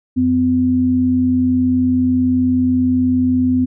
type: tone pair together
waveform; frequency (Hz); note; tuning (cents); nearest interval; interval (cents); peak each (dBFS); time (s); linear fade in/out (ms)
sine; 90.89 / 254.2; F#2 / C4; -30 / -50; octave + tritone; 1780; -22 / -12; 0.16-3.66; 20
effects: none